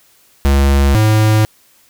square tone pair in turn, 69.3 / 108.18 Hz, C#2 / A2, 0 / -29 cents, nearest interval minor sixth, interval 771 cents, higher second, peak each -9 dBFS, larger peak neither, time 0.45-0.95 / 0.95-1.45 s, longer neither, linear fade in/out 0 ms, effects white hiss -51 dBFS RMS until 1.89 s

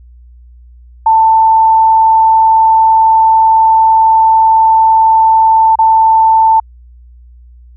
sine tone with dropouts, 889 Hz, A5, 18 cents sharp, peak -4 dBFS, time 1.06-6.6 s, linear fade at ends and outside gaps 5 ms, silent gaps 5.756-5.788 s, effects added 60 Hz sine -35 dBFS peak until 7.76 s

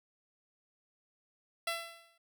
10% pulse tone with exponential decay, 672 Hz, E5, 33 cents sharp, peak -22 dBFS, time 1.67-2.18 s, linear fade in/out 5 ms, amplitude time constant 110 ms, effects none

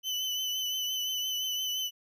35% pulse tone with vibrato, 3014 Hz, F#7, 31 cents sharp, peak -28 dBFS, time 0.03-1.91 s, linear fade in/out 50 ms, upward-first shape triangle, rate 5.8 Hz, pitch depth 35 cents each way, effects none

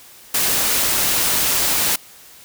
white noise, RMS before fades -18 dBFS, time 0.34-1.96 s, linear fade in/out 5 ms, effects white hiss -44 dBFS RMS until 2.44 s

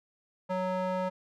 square tone with band-pass filter, 185 Hz, F#3, in tune, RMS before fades -31 dBFS, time 0.49-1.1 s, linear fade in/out 20 ms, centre 730 Hz, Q 1.6, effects none

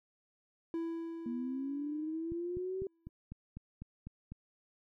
triangle tone with exponential decay, 331.3 Hz, E4, 9 cents sharp, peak -31 dBFS, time 0.74-3.09 s, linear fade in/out 1 ms, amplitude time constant 510 ms
sine linear sweep, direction up, 235.6 to 388.1 Hz, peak -35 dBFS, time 1.26-2.87 s, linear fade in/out 2 ms
click train, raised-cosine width 5 ms, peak -32 dBFS, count 9, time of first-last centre 2.32-4.32 s, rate 4 Hz
effects none

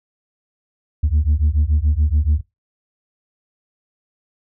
sine beating tone pair, 71.8 / 78.8 Hz, D2 / D#2, -39 / +23 cents, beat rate 7 Hz, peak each -15 dBFS, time 1.03-2.41 s, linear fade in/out 10 ms, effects noise-tail reverb RT60 0.2 s tail -21 dB re dry + tanh soft clip ceiling -10 dBFS

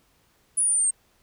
sine exponential sweep, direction down, 9956 to 8450 Hz, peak -19 dBFS, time 0.57-0.91 s, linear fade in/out 10 ms, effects pink hiss -64 dBFS RMS until 1.22 s

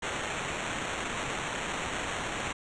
blue noise with sample-and-hold, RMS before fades -34 dBFS, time 0.02-2.53 s, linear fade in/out 10 ms, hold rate 4900 Hz, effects resampled to 22050 Hz

